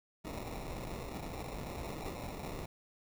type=noise with sample-and-hold; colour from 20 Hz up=pink; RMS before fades=-42 dBFS; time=0.24-2.66 s; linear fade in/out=10 ms; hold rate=1575 Hz; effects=none